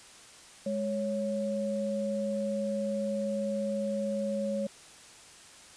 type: tone pair together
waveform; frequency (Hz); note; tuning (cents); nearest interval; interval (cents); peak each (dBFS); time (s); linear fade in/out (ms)
sine; 207.7 / 553.7; G#3 / C#5; 0 / -2; octave + perfect fourth; 1698; -32 / -31; 0.66-4.67; 5
effects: white hiss -52 dBFS RMS until 5.76 s + resampled to 22050 Hz